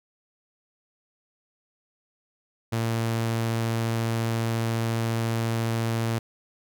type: tone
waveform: sawtooth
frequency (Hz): 114.3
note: A#2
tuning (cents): -34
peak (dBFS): -20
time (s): 2.72-6.19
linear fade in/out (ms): 10
effects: none